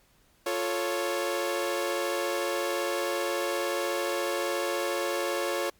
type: chord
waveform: sawtooth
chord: F augmented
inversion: none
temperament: equal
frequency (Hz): 349.2 / 440 / 554.4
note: F4 / A4 / C#5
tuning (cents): 0 / 0 / 0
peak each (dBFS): -28 / -30 / -26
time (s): 0.46-5.7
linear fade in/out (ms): 5
effects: pink hiss -64 dBFS RMS until 5.79 s + MP3 96 kbps